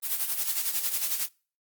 blue noise with tremolo, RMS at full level -26 dBFS, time 0.02-1.29 s, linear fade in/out 50 ms, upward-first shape sine, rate 11 Hz, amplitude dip 65%, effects noise-tail reverb RT60 0.4 s tail -26 dB re dry + Opus 32 kbps

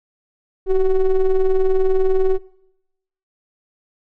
triangle ring-modulated tone, 185 Hz, F#3, in tune, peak -7 dBFS, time 0.66-2.39 s, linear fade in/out 50 ms, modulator 195 Hz, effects noise-tail reverb RT60 0.9 s tail -23 dB re dry

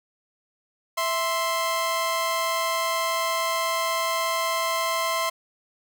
sawtooth tone pair together, 659.3 / 1047.2 Hz, E5 / C6, 0 / +1 cents, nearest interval minor sixth, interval 801 cents, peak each -24 / -21 dBFS, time 0.97-5.3 s, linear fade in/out 10 ms, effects none

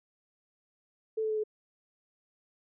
sine tone with pitch steps, 440 / 436 / 431.9 / 428 Hz, A4 / A4 / A4 / A4, 0 / -16 / -32 / -48 cents, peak -28 dBFS, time 1.17-1.438 s, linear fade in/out 10 ms, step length 67 ms, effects none

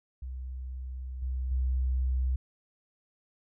sine tone with level steps, 64 Hz, C2, 38 cents flat, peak -35 / -29 / -25 dBFS, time 0.22-2.36 s, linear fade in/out 5 ms, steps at 1.22 / 1.51 s, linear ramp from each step 5 ms, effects none

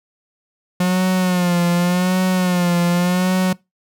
45% pulse tone with vibrato, 179.4 Hz, F3, 47 cents sharp, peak -14 dBFS, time 0.8-3.53 s, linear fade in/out 5 ms, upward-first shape sine, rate 0.87 Hz, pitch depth 59 cents each way, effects noise-tail reverb RT60 0.2 s tail -22 dB re dry

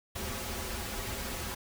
pink noise with comb filter, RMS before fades -37 dBFS, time 0.15-1.55 s, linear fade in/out 10 ms, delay 6.6 ms, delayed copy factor -0.75, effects none

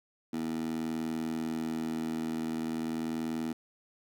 15% pulse tone with high-pass filter, 80.4 Hz, E2, 43 cents flat, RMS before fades -34 dBFS, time 0.33-3.53 s, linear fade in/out 5 ms, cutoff 260 Hz, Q 3.8, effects none

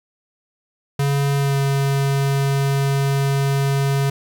square tone with pitch glide, 140.3 to 138.37 Hz, C#3 to C#3, +21 to -3 cents, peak -17 dBFS, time 0.99-4.1 s, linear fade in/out 5 ms, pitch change -24 cents, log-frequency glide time 1.37-1.57 s, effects 9-bit

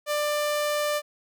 sawtooth tone, 593 Hz, D5, 17 cents sharp, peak -20 dBFS, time 0.06-1.02 s, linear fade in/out 50 ms, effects none

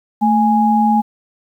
sine tone pair together, 221.2 / 830 Hz, A3 / G#5, +9 / -1 cents, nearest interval octave + major seventh, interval 2290 cents, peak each -13 dBFS, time 0.21-1.02 s, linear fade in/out 20 ms, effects 8-bit

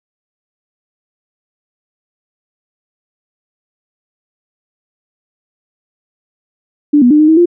sine tone with pitch steps, 293.5 / 244.2 / 300.3 / 307 / 319.2 / 347.7 Hz, D4 / B3 / D4 / D#4 / D#4 / F4, -1 / -19 / +39 / -23 / +44 / -8 cents, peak -4 dBFS, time 6.93-7.458 s, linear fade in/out 10 ms, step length 88 ms, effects none

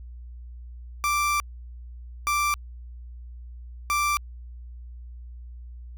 30% pulse tone bursts at uneven times, 1174.7 Hz, D6, in tune, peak -19 dBFS, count 3, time 1.04-1.4 / 2.27-2.54 / 3.9-4.17 s, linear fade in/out 0 ms, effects added 60 Hz sine -38 dBFS peak until 5.97 s

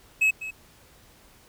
triangle tone with echo, 2575 Hz, E7, 41 cents flat, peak -16 dBFS, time 0.21-0.31 s, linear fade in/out 10 ms, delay 200 ms, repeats 1, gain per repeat -14 dB, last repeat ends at 0.51 s, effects pink hiss -55 dBFS RMS until 1.48 s

